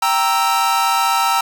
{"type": "chord", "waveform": "45% pulse", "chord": "E diminished", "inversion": "first", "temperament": "equal", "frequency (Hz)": [784, 932.3, 1318.5], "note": ["G5", "Bb5", "E6"], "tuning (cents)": [0, 0, 0], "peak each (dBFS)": [-20, -18, -18], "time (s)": [0.02, 1.41], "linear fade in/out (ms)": 5, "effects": []}